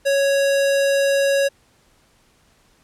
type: tone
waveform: square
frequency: 554.4 Hz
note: C#5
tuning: in tune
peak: -16 dBFS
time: 0.05-1.49 s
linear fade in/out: 20 ms
effects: pink hiss -58 dBFS RMS until 2.83 s + low-pass 11000 Hz 12 dB/octave